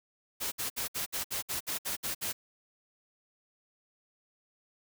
white noise bursts, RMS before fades -34 dBFS, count 11, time 0.4-2.33 s, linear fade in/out 20 ms, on 120 ms, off 61 ms, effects none

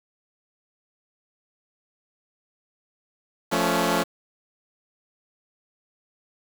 10% pulse chord, F augmented, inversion none, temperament equal with one note detuned, 174.61 / 220 / 280.2 Hz, F3 / A3 / C#4, 0 / 0 / +19 cents, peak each -17 dBFS, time 3.51-4.04 s, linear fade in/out 20 ms, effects 7-bit

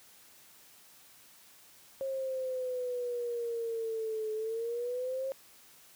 sine exponential two-way sweep, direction down then up, 540 to 431 to 540 Hz, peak -32 dBFS, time 2.01-5.32 s, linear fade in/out 0 ms, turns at 4.33 s, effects white hiss -58 dBFS RMS until 5.95 s + high-pass 60 Hz 12 dB/octave

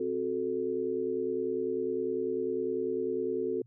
sine chord, F# diminished, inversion second, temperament equal, 261.6 / 370 / 440 Hz, C4 / F#4 / A4, 0 / 0 / 0 cents, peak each -37 / -32 / -32 dBFS, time 0-3.62 s, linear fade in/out 5 ms, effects added 119 Hz sine -55 dBFS peak until 3.66 s

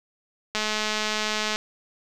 click train, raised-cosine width 0.2 ms, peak -9 dBFS, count 217, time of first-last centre 0.55-1.559 s, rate 214 Hz, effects none

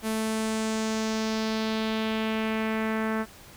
sawtooth tone with low-pass filter sweep, 220 Hz, A3, in tune, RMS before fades -28 dBFS, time 0.02-3.26 s, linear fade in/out 50 ms, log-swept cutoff 12000 to 1600 Hz, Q 2, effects pink hiss -49 dBFS RMS until 3.56 s

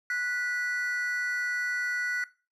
triangle tone pair together, 1472.1 / 1965 Hz, F#6 / B6, -9 / -9 cents, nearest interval perfect fourth, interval 500 cents, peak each -27 / -29 dBFS, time 0.1-2.24 s, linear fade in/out 2 ms, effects noise-tail reverb RT60 0.3 s tail -17 dB re dry + tanh soft clip ceiling -19 dBFS

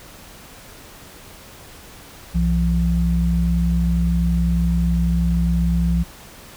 sine tone pair together, 63.12 / 171.1 Hz, B1 / F3, +38 / -35 cents, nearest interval octave + perfect fourth, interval 1727 cents, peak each -18 dBFS, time 2.34-6.04 s, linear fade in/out 20 ms, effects pink hiss -42 dBFS RMS until 6.56 s

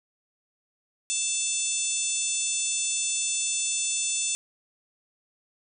harmonic tone, 884 Hz, A5, 8 cents sharp, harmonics 3 / 4 / 5 / 6 / 7 / 8 / 9 / 10, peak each -35 / -34 / -41 / -41 / -32 / -31 / -31 / -34 dBFS, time 1.1-4.35 s, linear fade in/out 0 ms, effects none

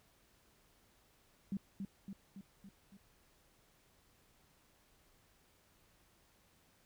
sine tone with echo, 196 Hz, G3, in tune, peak -35 dBFS, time 1.52-1.57 s, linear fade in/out 2 ms, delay 280 ms, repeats 5, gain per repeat -4 dB, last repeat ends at 2.97 s, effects pink hiss -70 dBFS RMS until 6.85 s

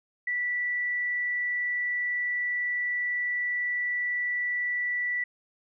sine tone, 1962 Hz, B6, 12 cents flat, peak -26 dBFS, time 0.27-5.24 s, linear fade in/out 5 ms, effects none

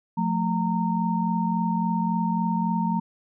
sine tone cluster, 177.7 / 221.3 / 921 Hz, F3 / A3 / A#5, +30 / +10 / -21 cents, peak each -25 / -26 / -27 dBFS, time 0.17-3 s, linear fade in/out 10 ms, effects none

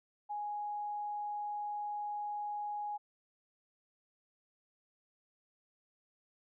sine tone, 830.6 Hz, G#5, in tune, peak -36 dBFS, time 0.29-2.98 s, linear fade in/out 20 ms, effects none

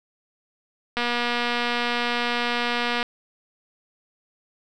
click train, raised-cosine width 0.3 ms, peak -9 dBFS, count 495, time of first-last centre 0.97-3.028 s, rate 240 Hz, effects none

